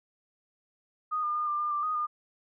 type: tone with pitch steps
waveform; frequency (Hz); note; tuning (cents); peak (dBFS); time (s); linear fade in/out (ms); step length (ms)
sine; 1240 / 1206 / 1216 / 1190 / 1203 / 1181 / 1244 / 1212; D#6 / D6 / D#6 / D6 / D6 / D6 / D#6 / D#6; -6 / +46 / -40 / +22 / +41 / +9 / -1 / -46; -27; 1.11-2.07; 20; 120
effects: none